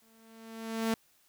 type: tone with exponential growth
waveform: sawtooth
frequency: 224.7 Hz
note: A3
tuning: 37 cents sharp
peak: -22 dBFS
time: 0.02-0.94 s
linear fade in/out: 2 ms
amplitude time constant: 200 ms
effects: white hiss -67 dBFS RMS until 1.28 s